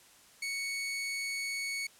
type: tone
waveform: sawtooth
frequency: 2221 Hz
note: C#7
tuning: 3 cents sharp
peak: -30 dBFS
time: 0.42-1.87 s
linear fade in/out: 5 ms
effects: white hiss -59 dBFS RMS until 1.99 s + low-pass 11000 Hz 12 dB/octave